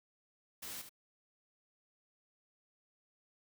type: noise with echo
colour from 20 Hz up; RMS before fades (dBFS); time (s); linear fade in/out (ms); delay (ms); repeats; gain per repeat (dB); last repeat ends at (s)
white; -45; 0.62-0.82; 10; 74; 1; -8; 0.894
effects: none